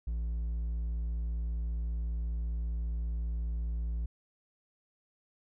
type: tone with hard clipping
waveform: sine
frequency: 57.4 Hz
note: A#1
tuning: 26 cents flat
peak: -32 dBFS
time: 0.07-4.06 s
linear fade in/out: 5 ms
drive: 3 dB
effects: none